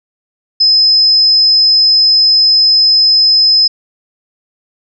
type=tone; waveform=sine; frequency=5100 Hz; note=D#8; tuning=42 cents sharp; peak=-5 dBFS; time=0.6-3.68 s; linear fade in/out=10 ms; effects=none